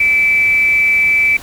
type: tone with frequency modulation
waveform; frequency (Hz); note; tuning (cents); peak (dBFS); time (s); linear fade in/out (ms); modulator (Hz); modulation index
sine; 2317; D7; -24; -9; 0-1.37; 5; 266; 0.23
effects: pink hiss -34 dBFS RMS until 1.42 s